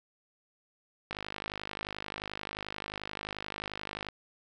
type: click train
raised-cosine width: 0.3 ms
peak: -20 dBFS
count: 154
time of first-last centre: 1.11-4.087 s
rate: 51.4 Hz
effects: none